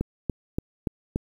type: click train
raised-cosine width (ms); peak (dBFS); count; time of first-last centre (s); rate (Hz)
3; -12; 5; 0.01-1.159; 3.48
effects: 8-bit